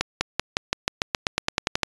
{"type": "accelerating click train", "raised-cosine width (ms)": 0.2, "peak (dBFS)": -3, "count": 15, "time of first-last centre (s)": [0.01, 1.833], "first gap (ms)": 200, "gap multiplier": 0.93, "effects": ["resampled to 22050 Hz"]}